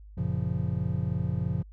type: chord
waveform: triangle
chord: Gb major seventh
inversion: none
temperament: just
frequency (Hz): 92.5 / 115.62 / 138.75 / 173.43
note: Gb2 / Bb2 / Db3 / F3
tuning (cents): 0 / -14 / +2 / -12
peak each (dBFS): -30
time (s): 0.17-1.63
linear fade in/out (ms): 10
effects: added 51 Hz sine -45 dBFS peak until 1.72 s